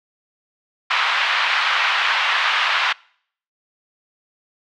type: band-pass noise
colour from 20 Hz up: pink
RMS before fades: -19 dBFS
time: 0.9-2.93 s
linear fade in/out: 10 ms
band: 1000 to 3500 Hz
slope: 24 dB/octave
effects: noise-tail reverb RT60 0.6 s tail -25 dB re dry